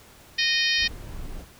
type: harmonic tone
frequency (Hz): 618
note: D#5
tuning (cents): -12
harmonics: 3 / 4 / 5 / 6 / 7 / 8 / 9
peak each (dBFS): -26 / -27 / -28 / -29 / -29 / -30 / -31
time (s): 0.38-0.88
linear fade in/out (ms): 10
type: noise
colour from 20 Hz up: brown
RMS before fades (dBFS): -36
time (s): 0.77-1.46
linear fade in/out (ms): 50
effects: pink hiss -51 dBFS RMS until 1.59 s